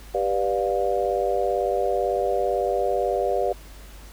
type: chord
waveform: sine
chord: G dominant seventh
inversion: none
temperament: just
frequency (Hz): 392 / 490 / 588 / 705.6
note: G4 / B4 / D5 / F5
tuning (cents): 0 / -14 / +2 / +18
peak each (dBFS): -26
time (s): 0.14-3.53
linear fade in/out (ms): 10
effects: added 50 Hz sine -41 dBFS peak until 4.12 s + pink hiss -48 dBFS RMS until 4.12 s